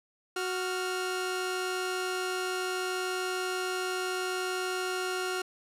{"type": "tone pair together", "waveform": "sawtooth", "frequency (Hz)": [369.4, 1396.9], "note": ["F#4", "F6"], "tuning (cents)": [-3, 0], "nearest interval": "octave + major seventh", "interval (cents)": 2303, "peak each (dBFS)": [-28, -31], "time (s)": [0.36, 5.42], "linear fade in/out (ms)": 5, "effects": ["low-pass 12000 Hz 12 dB/octave"]}